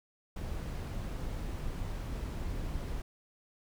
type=noise; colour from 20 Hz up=brown; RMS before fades=-37 dBFS; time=0.36-3.02 s; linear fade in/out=5 ms; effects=none